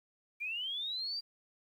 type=linear sweep; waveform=sine; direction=up; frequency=2334 to 4761 Hz; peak=-35 dBFS; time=0.4-1.21 s; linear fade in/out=20 ms; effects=11-bit